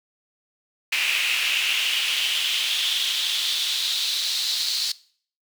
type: noise with high-pass filter sweep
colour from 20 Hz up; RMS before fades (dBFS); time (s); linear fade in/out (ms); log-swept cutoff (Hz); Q
brown; -24; 0.92-4.92; 5; 2500 to 4300; 4.5
effects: noise-tail reverb RT60 0.5 s tail -20 dB re dry